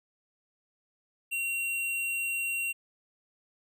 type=tone with hard clipping; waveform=sine; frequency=2746 Hz; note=F7; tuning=30 cents flat; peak=-30 dBFS; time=1.31-2.73 s; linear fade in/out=20 ms; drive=18 dB; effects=none